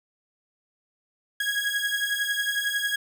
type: beating tone pair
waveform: 30% pulse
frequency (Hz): 1648 / 1659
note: G#6 / G#6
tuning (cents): -14 / -2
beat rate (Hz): 11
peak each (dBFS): -25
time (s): 1.4-2.96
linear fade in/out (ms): 5
effects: none